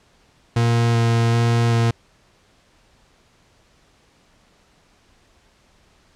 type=tone with vibrato; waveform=40% pulse; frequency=116.54 Hz; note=A#2; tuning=in tune; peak=-14 dBFS; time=0.56-1.91 s; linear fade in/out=5 ms; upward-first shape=square; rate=1.3 Hz; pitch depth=9 cents each way; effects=pink hiss -57 dBFS RMS until 6.15 s + low-pass 7000 Hz 12 dB/octave